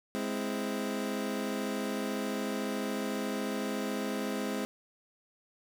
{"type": "chord", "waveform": "25% pulse", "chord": "Ab augmented", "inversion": "none", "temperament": "equal", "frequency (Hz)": [207.7, 261.6, 329.6], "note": ["Ab3", "C4", "E4"], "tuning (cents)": [0, 0, 0], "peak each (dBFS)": [-31, -32, -37], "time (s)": [0.15, 4.65], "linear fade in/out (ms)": 0, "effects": []}